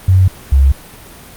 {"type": "tone pair in turn", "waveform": "sine", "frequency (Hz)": [93.5, 67.92], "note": ["F#2", "C#2"], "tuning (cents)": [19, -35], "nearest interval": "tritone", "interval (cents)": 554, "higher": "first", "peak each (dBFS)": [-5, -5], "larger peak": "neither", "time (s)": [[0.08, 0.28], [0.52, 0.72]], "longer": "neither", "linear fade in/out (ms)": 5, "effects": ["pink hiss -36 dBFS RMS until 1.36 s", "Opus 32 kbps"]}